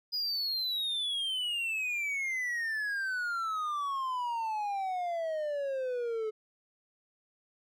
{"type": "exponential sweep", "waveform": "triangle", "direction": "down", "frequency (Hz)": [4978, 428], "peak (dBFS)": -29, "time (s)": [0.12, 6.31], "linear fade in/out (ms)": 20, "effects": []}